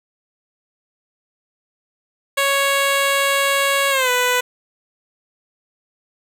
10% pulse tone with pitch glide, 554.4 to 496.8 Hz, C#5 to B4, 0 to +10 cents, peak -7 dBFS, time 2.37-4.41 s, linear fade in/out 10 ms, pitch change -190 cents, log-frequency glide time 3.9-4.1 s, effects none

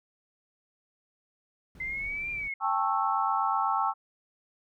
brown noise, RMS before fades -47 dBFS, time 1.75-2.48 s, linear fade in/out 2 ms
sine exponential two-way sweep, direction up then down, 2061 to 2400 to 2147 Hz, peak -31 dBFS, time 1.8-2.54 s, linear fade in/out 5 ms, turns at 2.31 s
sine chord, A dominant seventh, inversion third, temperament just, 792 / 880 / 1100 / 1320 Hz, G5 / A5 / C#6 / E6, +18 / 0 / -14 / +2 cents, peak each -30 dBFS, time 2.6-3.94 s, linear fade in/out 50 ms
effects none

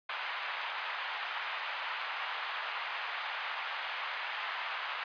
pink band-pass noise, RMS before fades -38 dBFS, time 0.09-5.04 s, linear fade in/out 5 ms, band 860 to 3200 Hz, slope 24 dB/octave, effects resampled to 11025 Hz

